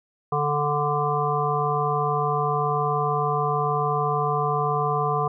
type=harmonic tone; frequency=146.83 Hz; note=D3; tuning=in tune; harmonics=1 / 3 / 5 / 7 / 8; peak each=-27 / -27 / -27 / -27 / -27 dBFS; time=0.32-5.28 s; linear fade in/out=5 ms; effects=none